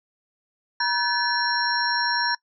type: tone cluster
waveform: sine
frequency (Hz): 958 / 1530 / 1722 / 4142 / 5530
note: A#5 / G6 / A6 / C8 / F8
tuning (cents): +47 / -42 / -38 / -18 / -18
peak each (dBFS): -25 / -29 / -25 / -33 / -26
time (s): 0.8-2.35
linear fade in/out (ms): 5
effects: noise-tail reverb RT60 0.1 s tail -23 dB re dry